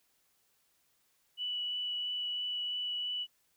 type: tone with vibrato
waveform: sine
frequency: 2956 Hz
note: F#7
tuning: 2 cents flat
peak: -33 dBFS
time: 1.37-3.27 s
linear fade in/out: 50 ms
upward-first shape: triangle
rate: 3 Hz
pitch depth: 9 cents each way
effects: white hiss -73 dBFS RMS until 3.56 s